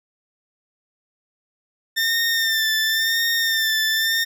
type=tone with vibrato; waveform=20% pulse; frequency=1800 Hz; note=A6; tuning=39 cents sharp; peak=-13 dBFS; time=1.96-4.25 s; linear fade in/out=20 ms; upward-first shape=sine; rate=0.94 Hz; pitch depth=40 cents each way; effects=none